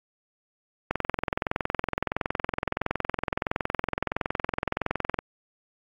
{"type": "click train", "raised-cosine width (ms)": 0.5, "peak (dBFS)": -10, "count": 93, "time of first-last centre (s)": [0.91, 5.189], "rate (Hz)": 21.5, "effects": ["AAC 48 kbps"]}